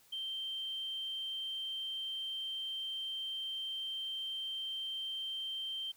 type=tone; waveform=sine; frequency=3136 Hz; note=G7; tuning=in tune; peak=-36 dBFS; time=0.12-5.92 s; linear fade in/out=10 ms; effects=tanh soft clip ceiling -32 dBFS + white hiss -65 dBFS RMS until 5.96 s